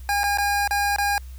25% pulse tone with dropouts, 812 Hz, G#5, 39 cents flat, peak -16 dBFS, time 0.09-1.18 s, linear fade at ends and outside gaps 1 ms, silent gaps 0.234-0.239 / 0.374-0.384 / 0.676-0.709 / 0.962-0.984 s, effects added 64 Hz sine -35 dBFS peak until 1.38 s + white hiss -54 dBFS RMS until 1.38 s

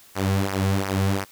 sawtooth tone with flanger, 97 Hz, G2, 18 cents flat, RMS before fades -23 dBFS, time 0.15-1.25 s, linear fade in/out 20 ms, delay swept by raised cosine 0.25 to 3.35 ms, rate 2.8 Hz, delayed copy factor -0.75, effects white hiss -51 dBFS RMS until 1.31 s

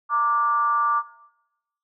sine tone with frequency modulation, 1174.7 Hz, D6, in tune, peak -18 dBFS, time 0.09-1.03 s, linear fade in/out 50 ms, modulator 256 Hz, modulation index 0.56, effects noise-tail reverb RT60 0.9 s tail -18 dB re dry

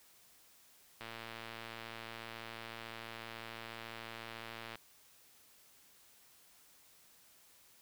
click train, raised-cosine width 0.3 ms, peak -29 dBFS, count 428, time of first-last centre 1.01-4.756 s, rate 114 Hz, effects white hiss -64 dBFS RMS until 7.81 s

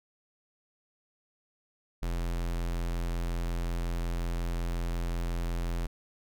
square tone, 42.76 Hz, F1, 36 cents flat, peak -30 dBFS, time 2.02-5.87 s, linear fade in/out 10 ms, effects none

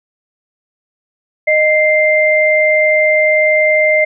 sine tone pair together, 617.8 / 2093 Hz, D#5 / C7, -12 / 0 cents, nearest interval octave + major sixth, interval 2112 cents, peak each -11 dBFS, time 1.47-4.05 s, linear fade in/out 10 ms, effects none

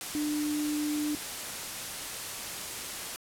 sine tone in noise, 298.6 Hz, D4, 29 cents sharp, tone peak -28 dBFS, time 0.15-1.15 s, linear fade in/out 0 ms, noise white, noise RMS -37 dBFS, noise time 0.01-3.16 s, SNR +6 dB, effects low-pass 12000 Hz 12 dB/octave

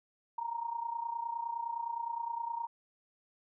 sine tone with amplitude modulation, 932.3 Hz, A#5, in tune, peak -31 dBFS, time 0.38-2.67 s, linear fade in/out 5 ms, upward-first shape sine, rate 29.7 Hz, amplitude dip 75%, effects none

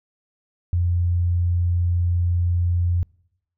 sine tone, 87.4 Hz, F2, 2 cents sharp, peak -17 dBFS, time 0.73-3.03 s, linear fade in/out 0 ms, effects noise-tail reverb RT60 0.8 s tail -26 dB re dry

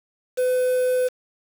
triangle tone with quantisation, 505 Hz, B4, 39 cents sharp, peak -16 dBFS, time 0.37-1.09 s, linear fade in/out 20 ms, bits 6, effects none

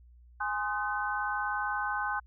sine chord, Ab dominant seventh, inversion none, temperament equal with one note detuned, 830.6 / 1046.5 / 1244.5 / 1519 Hz, Ab5 / C6 / Eb6 / Gb6, 0 / 0 / 0 / +45 cents, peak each -34 / -36 / -38 / -33 dBFS, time 0.4-2.2 s, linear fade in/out 10 ms, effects added 60 Hz sine -53 dBFS peak until 2.26 s

